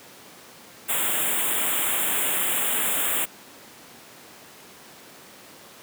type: band-stop noise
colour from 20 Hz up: white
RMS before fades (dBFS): -24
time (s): 0.88-3.26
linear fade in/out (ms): 20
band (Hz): 3600 to 7200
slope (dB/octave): 96
effects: pink hiss -46 dBFS RMS until 5.82 s + high-pass 200 Hz 12 dB/octave